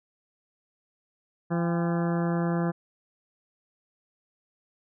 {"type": "harmonic tone with a mistuned harmonic", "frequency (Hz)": 170.6, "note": "F3", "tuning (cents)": -40, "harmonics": [1, 2, 3, 4, 5, 6, 7, 8, 9, 10], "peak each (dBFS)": [-25, -31, -35, -37, -39, -41, -42, -43, -44, -45], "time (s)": [1.5, 2.72], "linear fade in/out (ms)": 20, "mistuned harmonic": 5, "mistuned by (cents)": -86, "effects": []}